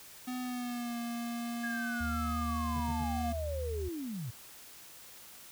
square tone with pitch glide, 251.4 to 235.9 Hz, B3 to A#3, +31 to +21 cents, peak -36 dBFS, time 0.27-3.33 s, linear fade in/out 10 ms, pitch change -110 cents, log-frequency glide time 0.41-0.97 s
sine linear sweep, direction down, 1661.2 to 105.2 Hz, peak -36 dBFS, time 1.63-4.31 s, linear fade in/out 10 ms
sine tone, 77 Hz, D#2, 17 cents flat, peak -35 dBFS, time 2-3.89 s, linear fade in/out 10 ms
triangle tone bursts, 147.6 Hz, D3, 9 cents sharp, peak -36 dBFS, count 3, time 2.76-3.036 s, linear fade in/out 0 ms, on 38 ms, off 81 ms
effects white hiss -52 dBFS RMS until 5.51 s

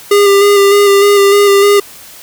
square tone with vibrato, 402.6 Hz, G4, 46 cents sharp, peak -5 dBFS, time 0.11-1.8 s, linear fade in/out 5 ms, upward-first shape square, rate 3.3 Hz, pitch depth 20 cents each way, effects white hiss -34 dBFS RMS until 2.22 s

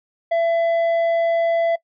sine tone with tanh clipping, 670 Hz, E5, 28 cents sharp, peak -17 dBFS, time 0.31-1.76 s, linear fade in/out 10 ms, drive 6 dB, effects noise-tail reverb RT60 0.1 s tail -21 dB re dry

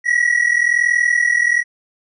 triangle tone pair together, 1900.9 / 1942 Hz, A#6 / B6, +33 / -30 cents, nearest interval unison, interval 37 cents, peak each -14 dBFS, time 0.04-1.64 s, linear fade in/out 50 ms, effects resampled to 24000 Hz

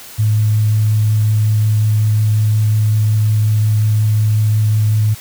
sine tone with vibrato, 107.4 Hz, A2, 41 cents flat, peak -10 dBFS, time 0.18-5.15 s, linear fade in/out 20 ms, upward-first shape triangle, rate 5.5 Hz, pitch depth 10 cents each way, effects white hiss -35 dBFS RMS until 5.2 s

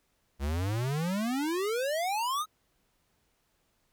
square exponential sweep, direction up, 66.2 to 1300 Hz, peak -29 dBFS, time 0.39-2.46 s, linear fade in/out 50 ms, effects pink hiss -73 dBFS RMS until 3.92 s

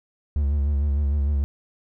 triangle tone with vibrato, 71.6 Hz, D2, 43 cents flat, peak -17 dBFS, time 0.36-1.44 s, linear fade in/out 0 ms, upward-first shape sine, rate 6.6 Hz, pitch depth 60 cents each way, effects none

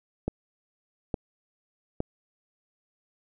click train, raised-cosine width 2 ms, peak -14 dBFS, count 3, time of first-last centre 0.28-2.004 s, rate 1.16 Hz, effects none

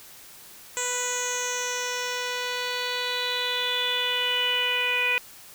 10% pulse tone with low-pass filter sweep, 493.9 Hz, B4, in tune, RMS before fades -27 dBFS, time 0.77-5.18 s, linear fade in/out 0 ms, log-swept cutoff 7400 to 2500 Hz, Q 6.8, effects white hiss -47 dBFS RMS until 5.54 s

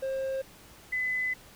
triangle / sine tone pair in turn, 533 / 2012 Hz, C5 / B6, +32 / +32 cents, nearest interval octave + major seventh, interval 2300 cents, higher second, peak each -27 dBFS, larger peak neither, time 0.02-0.42 / 0.92-1.34 s, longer second, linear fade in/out 10 ms, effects pink hiss -53 dBFS RMS until 1.55 s

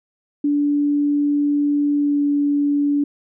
sine tone with pitch glide, 290 to 288 Hz, D4 to D4, -22 to -34 cents, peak -15 dBFS, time 0.44-3.04 s, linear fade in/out 5 ms, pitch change -12 cents, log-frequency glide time 1.97-2.22 s, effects none

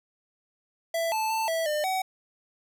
square tone with pitch steps, 664 / 875 / 887 / 655 / 602 / 754 Hz, E5 / A5 / A5 / E5 / D5 / F#5, +12 / -10 / +14 / -11 / +43 / +32 cents, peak -26 dBFS, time 0.94-2.02 s, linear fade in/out 5 ms, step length 180 ms, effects none

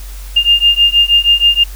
sine beating tone pair, 2808 / 2814.3 Hz, F7 / F7, +9 / +13 cents, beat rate 6.3 Hz, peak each -10 dBFS, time 0.36-1.64 s, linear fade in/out 10 ms, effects added 47 Hz sine -25 dBFS peak until 1.75 s + white hiss -37 dBFS RMS until 1.75 s

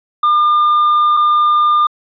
triangle tone pair in turn, 1204 / 1204 Hz, D6 / D6, +43 / +43 cents, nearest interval unison, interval 0 cents, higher neither, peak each -7 dBFS, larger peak neither, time 0.23-1.17 / 1.17-1.87 s, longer first, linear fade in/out 5 ms, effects resampled to 11025 Hz

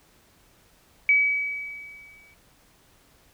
sine tone with exponential decay, 2279 Hz, C#7, 47 cents sharp, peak -14 dBFS, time 1.09-2.34 s, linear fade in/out 1 ms, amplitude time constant 270 ms, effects pink hiss -59 dBFS RMS until 3.33 s

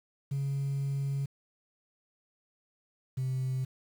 sine tone pair in turn, 138.59 / 130.28 Hz, C#3 / C3, 0 / -7 cents, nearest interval minor second, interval 107 cents, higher first, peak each -27 dBFS, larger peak neither, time 0.31-1.26 / 3.17-3.65 s, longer first, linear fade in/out 10 ms, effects tanh soft clip ceiling -27 dBFS + 9-bit

